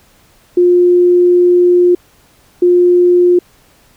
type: tone bursts at uneven times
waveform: sine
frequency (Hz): 354.8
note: F4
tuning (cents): +27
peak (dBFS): -5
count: 2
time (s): 0.57-1.95 / 2.62-3.39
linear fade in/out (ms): 5
effects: pink hiss -49 dBFS RMS until 3.96 s